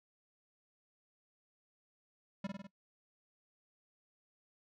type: tone with echo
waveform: square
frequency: 196 Hz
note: G3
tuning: in tune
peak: -36 dBFS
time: 2.44-2.47 s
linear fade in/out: 5 ms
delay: 50 ms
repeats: 4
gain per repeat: -3 dB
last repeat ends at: 2.67 s
effects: noise-tail reverb RT60 0.1 s tail -20 dB re dry + low-pass 4000 Hz 12 dB/octave